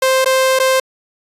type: tone with dropouts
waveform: sawtooth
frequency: 524 Hz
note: C5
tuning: 2 cents sharp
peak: -7 dBFS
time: 0.02-0.8 s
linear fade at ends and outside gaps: 5 ms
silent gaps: 0.246-0.258 / 0.59-0.598 s
effects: resampled to 32000 Hz